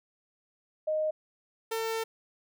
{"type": "tone pair in turn", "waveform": ["sine", "sawtooth"], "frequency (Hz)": [620, 450.1], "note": ["D#5", "A4"], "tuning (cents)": [-6, 39], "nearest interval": "tritone", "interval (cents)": 555, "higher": "first", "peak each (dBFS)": -26, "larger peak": "neither", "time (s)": [[0.87, 1.11], [1.71, 2.04]], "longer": "second", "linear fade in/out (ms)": 10, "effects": []}